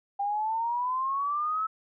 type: exponential sweep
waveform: sine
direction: up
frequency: 795 to 1311 Hz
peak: -26 dBFS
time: 0.19-1.67 s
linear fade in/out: 10 ms
effects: none